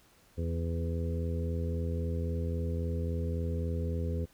harmonic tone with a mistuned harmonic, 83.7 Hz, E2, 27 cents sharp, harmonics 1 / 2 / 3 / 4 / 5 / 6, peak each -31 / -38 / -41 / -48 / -42 / -42 dBFS, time 0.37-4.26 s, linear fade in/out 20 ms, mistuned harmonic 4, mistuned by +17 cents, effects pink hiss -63 dBFS RMS until 4.33 s

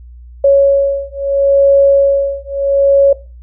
sine beating tone pair, 555 / 555.75 Hz, C#5 / C#5, +2 / +4 cents, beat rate 0.75 Hz, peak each -10 dBFS, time 0.44-3.13 s, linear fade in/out 5 ms, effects noise-tail reverb RT60 0.3 s tail -17 dB re dry + added 60 Hz sine -32 dBFS peak until 3.42 s

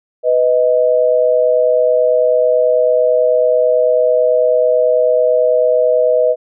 sine tone pair together, 496.9 / 626 Hz, B4 / D#5, +11 / +10 cents, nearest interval major third, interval 399 cents, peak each -12 dBFS, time 0.23-6.36 s, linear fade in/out 50 ms, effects none

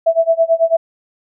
sine tone with tremolo, 659.3 Hz, E5, in tune, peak -7 dBFS, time 0.06-0.77 s, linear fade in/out 10 ms, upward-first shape sine, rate 9.1 Hz, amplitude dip 95%, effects none

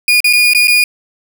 35% pulse tone with dropouts, 2444 Hz, D#7, 32 cents flat, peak -5 dBFS, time 0.08-0.84 s, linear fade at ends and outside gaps 2 ms, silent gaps 0.204-0.243 / 0.329-0.333 / 0.535-0.548 / 0.673-0.68 s, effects none

